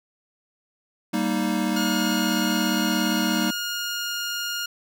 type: chord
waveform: square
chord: Eb major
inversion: first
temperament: equal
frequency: 196 / 233.1 / 311.1 Hz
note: G3 / Bb3 / Eb4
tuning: 0 / 0 / 0 cents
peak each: -27 dBFS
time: 1.13-3.51 s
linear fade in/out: 10 ms
type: tone with pitch glide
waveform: 15% pulse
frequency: 1431 to 1418.7 Hz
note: F6 to F6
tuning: +42 to +27 cents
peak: -20 dBFS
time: 1.76-4.66 s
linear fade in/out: 5 ms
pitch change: -15 cents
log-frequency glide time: 3.22-4.16 s
effects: none